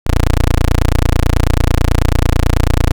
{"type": "tone", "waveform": "15% pulse", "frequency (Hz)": 29.14, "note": "A#0", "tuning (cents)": 0, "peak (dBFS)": -3, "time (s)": [0.06, 2.92], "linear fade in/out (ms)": 10, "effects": []}